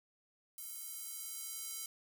square tone with high-pass filter sweep, 441.6 Hz, A4, 6 cents sharp, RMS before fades -45 dBFS, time 0.58-1.86 s, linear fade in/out 2 ms, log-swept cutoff 11000 to 6900 Hz, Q 0.7, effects none

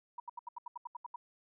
sine tone bursts, 963 Hz, B5, 44 cents flat, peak -39 dBFS, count 11, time 0.18-1.16 s, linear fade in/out 5 ms, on 20 ms, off 76 ms, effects none

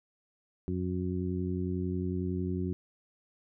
harmonic tone, 91 Hz, F#2, 28 cents flat, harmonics 1 / 2 / 3 / 4, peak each -34 / -34 / -37 / -37 dBFS, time 0.68-2.73 s, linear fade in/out 0 ms, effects none

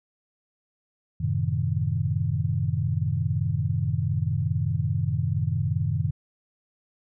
sine chord, F# diminished seventh, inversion none, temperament equal, 92.5 / 110 / 130.81 / 155.56 Hz, F#2 / A2 / C3 / Eb3, 0 / 0 / 0 / 0 cents, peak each -28 dBFS, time 1.2-6.11 s, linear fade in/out 10 ms, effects none

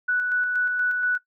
sine tone with tremolo, 1480 Hz, F#6, in tune, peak -19 dBFS, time 0.08-1.18 s, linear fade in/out 10 ms, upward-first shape square, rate 4.2 Hz, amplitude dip 30%, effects noise-tail reverb RT60 0.1 s tail -17 dB re dry

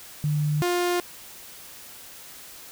sine / sawtooth tone pair in turn, 149.9 / 353.2 Hz, D3 / F4, +36 / +20 cents, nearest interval octave + minor third, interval 1484 cents, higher second, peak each -21 / -18 dBFS, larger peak second, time 0.24-0.62 / 0.62-1 s, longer neither, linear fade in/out 0 ms, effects white hiss -44 dBFS RMS until 2.71 s

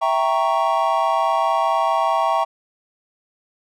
triangle chord, E diminished seventh, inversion none, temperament equal, 659.3 / 784 / 932.3 / 1108.7 Hz, E5 / G5 / Bb5 / Db6, 0 / 0 / 0 / 0 cents, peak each -20 dBFS, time 0.01-2.45 s, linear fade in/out 20 ms, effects none

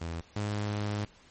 sawtooth tone pair in turn, 83.2 / 104.07 Hz, E2 / G#2, +17 / +4 cents, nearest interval major third, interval 387 cents, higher second, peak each -30 / -26 dBFS, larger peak second, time 0.01-0.21 / 0.36-1.05 s, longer second, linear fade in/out 5 ms, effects pink hiss -58 dBFS RMS until 1.3 s + MP3 32 kbps

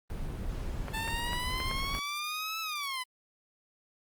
brown noise, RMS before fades -36 dBFS, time 0.1-1.99 s, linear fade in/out 0 ms
clicks, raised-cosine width 0.5 ms, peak -22 dBFS, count 6, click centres 0.883 / 1.077 / 1.332 / 1.602 / 1.713 / 1.95 s
15% pulse exponential two-way sweep, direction up then down, 879 to 1318.5 to 997 Hz, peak -27 dBFS, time 0.93-3.04 s, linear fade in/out 20 ms, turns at 2.6 s
effects Opus 24 kbps

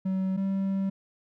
triangle tone pair in turn, 189.4 / 193.94 Hz, F#3 / G3, +41 / -18 cents, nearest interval unison, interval 41 cents, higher second, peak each -23 dBFS, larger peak neither, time 0.05-0.37 / 0.37-0.9 s, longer second, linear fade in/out 10 ms, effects none

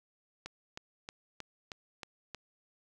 click train, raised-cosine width 0.2 ms, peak -24 dBFS, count 7, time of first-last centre 0.46-2.347 s, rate 3.18 Hz, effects none

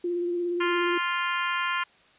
sine tone with vibrato, 349.2 Hz, F4, in tune, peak -25 dBFS, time 0.04-0.98 s, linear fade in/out 5 ms, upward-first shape sine, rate 17 Hz, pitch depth 22 cents each way
harmonic tone, 349.2 Hz, F4, in tune, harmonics 3 / 4 / 5 / 6 / 7 / 8 / 9, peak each -29 / -31 / -33 / -35 / -36 / -37 / -38 dBFS, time 0.6-1.84 s, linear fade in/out 10 ms
effects white hiss -58 dBFS RMS until 2.18 s + resampled to 8000 Hz

